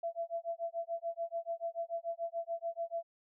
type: tone with tremolo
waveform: sine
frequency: 673 Hz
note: E5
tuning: 36 cents sharp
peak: -32 dBFS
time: 0.03-3.03 s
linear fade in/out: 5 ms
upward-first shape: sine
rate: 6.9 Hz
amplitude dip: 100%
effects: none

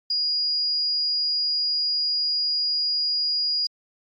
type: tone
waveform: sine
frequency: 4874 Hz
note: D#8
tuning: 37 cents flat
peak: -21 dBFS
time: 0.1-3.67 s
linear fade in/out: 5 ms
effects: AAC 48 kbps

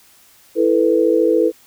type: chord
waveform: sine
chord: E suspended fourth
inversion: none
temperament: equal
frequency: 329.6 / 440 / 493.9 Hz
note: E4 / A4 / B4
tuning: 0 / 0 / 0 cents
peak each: -16 dBFS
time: 0.55-1.52 s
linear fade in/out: 50 ms
effects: white hiss -50 dBFS RMS until 1.66 s

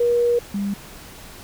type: tone pair in turn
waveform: sine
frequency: 478 / 200.3 Hz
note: A#4 / G3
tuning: +43 / +38 cents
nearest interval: octave + minor third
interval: 1505 cents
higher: first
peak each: -15 / -21 dBFS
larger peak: first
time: 0-0.39 / 0.54-0.74 s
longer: first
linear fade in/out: 5 ms
effects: pink hiss -41 dBFS RMS until 1.43 s

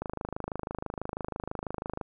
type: click train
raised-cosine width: 1 ms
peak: -19 dBFS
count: 53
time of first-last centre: 0.02-2.012 s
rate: 26.1 Hz
effects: none

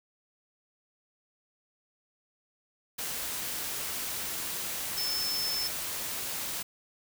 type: tone in noise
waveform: sine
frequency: 5274 Hz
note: E8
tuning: in tune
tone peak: -30 dBFS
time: 4.97-5.68 s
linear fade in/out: 10 ms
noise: white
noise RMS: -35 dBFS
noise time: 2.98-6.63 s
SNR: +2 dB
effects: none

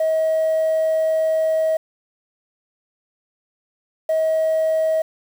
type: tone pair in turn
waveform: sine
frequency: 637 / 637 Hz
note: D#5 / D#5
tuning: +41 / +41 cents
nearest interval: unison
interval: 0 cents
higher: neither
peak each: -14 dBFS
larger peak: neither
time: 0-1.77 / 4.09-5.02 s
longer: first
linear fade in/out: 5 ms
effects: tanh soft clip ceiling -14 dBFS + 7-bit

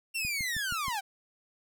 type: linear sweep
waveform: sawtooth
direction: down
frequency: 2759 to 748 Hz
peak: -27 dBFS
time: 0.14-1.01 s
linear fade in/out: 20 ms
type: click train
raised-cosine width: 5 ms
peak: -29 dBFS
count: 5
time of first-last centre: 0.25-0.882 s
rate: 6.33 Hz
effects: none

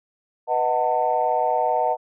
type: chord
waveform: sine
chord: B dominant seventh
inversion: none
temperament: equal with one note detuned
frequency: 493.9 / 622.3 / 740 / 895.4 Hz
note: B4 / D#5 / F#5 / A5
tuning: 0 / 0 / 0 / +30 cents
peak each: -26 / -24 / -22 / -23 dBFS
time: 0.47-1.97 s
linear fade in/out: 50 ms
effects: tanh soft clip ceiling -8 dBFS

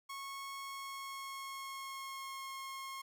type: tone with pitch glide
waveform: sawtooth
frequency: 1098 to 1077.9 Hz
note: C#6 to C#6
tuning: -17 to -49 cents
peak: -39 dBFS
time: 0.09-3.02 s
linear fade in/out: 10 ms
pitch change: -32 cents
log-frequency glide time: 0.56-2.51 s
effects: 13-bit

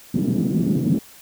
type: band-pass noise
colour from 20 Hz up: white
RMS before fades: -20 dBFS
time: 0.14-0.99 s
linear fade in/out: 5 ms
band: 150 to 250 Hz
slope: 24 dB/octave
effects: white hiss -46 dBFS RMS until 1.21 s

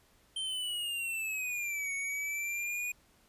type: linear two-way sweep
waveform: square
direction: down then up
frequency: 3136 to 2217 to 2469 Hz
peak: -34 dBFS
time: 0.36-2.92 s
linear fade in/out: 5 ms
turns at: 1.94 s
effects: pink hiss -66 dBFS RMS until 3.28 s + resampled to 32000 Hz

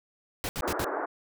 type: noise bursts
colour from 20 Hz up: pink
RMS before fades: -32 dBFS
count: 4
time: 0.44-0.844 s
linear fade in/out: 0 ms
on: 50 ms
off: 68 ms
type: band-pass noise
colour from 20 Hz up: pink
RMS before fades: -32 dBFS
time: 0.62-1.06 s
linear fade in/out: 10 ms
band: 310 to 1600 Hz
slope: 48 dB/octave
effects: none

